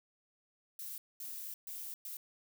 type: noise bursts at uneven times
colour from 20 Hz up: violet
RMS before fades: -44 dBFS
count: 4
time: 0.79-0.98 / 1.2-1.54 / 1.67-1.94 / 2.05-2.17 s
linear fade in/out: 2 ms
effects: none